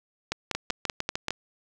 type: two click trains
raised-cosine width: 0.2 ms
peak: -11 / -10 dBFS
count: 6 / 6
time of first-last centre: 0.55-1.306 / 0.32-1.283 s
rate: 6.61 / 5.19 Hz
effects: none